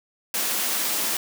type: high-pass noise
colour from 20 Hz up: white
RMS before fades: -25 dBFS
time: 0.34-1.17 s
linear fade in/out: 2 ms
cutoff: 170 Hz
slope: 96 dB/octave
effects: none